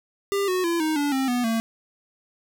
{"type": "tone with pitch steps", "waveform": "square", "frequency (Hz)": [398.6, 367.6, 339.1, 312.7, 288.4, 266, 245.4, 226.3], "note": ["G4", "F#4", "E4", "D#4", "D4", "C4", "B3", "A3"], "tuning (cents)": [29, -11, 49, 9, -31, 29, -11, 49], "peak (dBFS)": -22, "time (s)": [0.32, 1.6], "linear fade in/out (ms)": 0, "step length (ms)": 160, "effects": []}